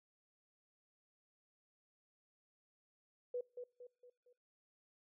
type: tone with echo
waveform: sine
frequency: 492 Hz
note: B4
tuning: 7 cents flat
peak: -37 dBFS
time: 3.34-3.41 s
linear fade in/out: 5 ms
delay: 230 ms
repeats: 4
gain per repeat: -7 dB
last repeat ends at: 4.33 s
effects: noise-tail reverb RT60 0.5 s tail -25 dB re dry